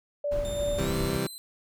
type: tone with tremolo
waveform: sine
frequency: 581 Hz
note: D5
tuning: 19 cents flat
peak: -25 dBFS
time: 0.24-0.85 s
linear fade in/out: 5 ms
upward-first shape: sine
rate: 2.9 Hz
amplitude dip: 50%
type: noise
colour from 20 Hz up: brown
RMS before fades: -34 dBFS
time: 0.31-1.18 s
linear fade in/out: 10 ms
type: tone with pitch glide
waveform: 20% pulse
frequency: 3616 to 4059 Hz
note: A7 to B7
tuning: +47 to +47 cents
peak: -34 dBFS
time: 0.45-1.38 s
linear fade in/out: 0 ms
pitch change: +200 cents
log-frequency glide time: 0.81-0.93 s
type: chord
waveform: 20% pulse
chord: C major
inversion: none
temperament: equal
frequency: 130.81 / 164.81 / 196 Hz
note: C3 / E3 / G3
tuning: 0 / 0 / 0 cents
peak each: -27 dBFS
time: 0.78-1.27 s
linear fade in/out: 5 ms
effects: none